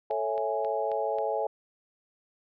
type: chord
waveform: sine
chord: A major seventh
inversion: none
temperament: equal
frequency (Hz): 440 / 554.4 / 659.3 / 830.6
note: A4 / C#5 / E5 / G#5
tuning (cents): 0 / 0 / 0 / 0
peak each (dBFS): -32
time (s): 0.1-1.47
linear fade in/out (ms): 5
type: click train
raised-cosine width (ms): 0.3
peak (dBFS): -31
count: 5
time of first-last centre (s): 0.11-1.185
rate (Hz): 3.72
effects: none